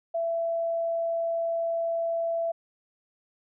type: tone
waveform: sine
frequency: 668 Hz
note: E5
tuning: 23 cents sharp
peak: -25 dBFS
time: 0.14-2.52 s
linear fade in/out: 10 ms
effects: none